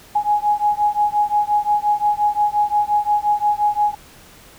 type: beating tone pair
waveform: sine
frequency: 830.6 / 836.3 Hz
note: G#5 / G#5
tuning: 0 / +12 cents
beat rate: 5.7 Hz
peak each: -18 dBFS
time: 0.15-3.95 s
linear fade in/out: 10 ms
effects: pink hiss -45 dBFS RMS until 4.58 s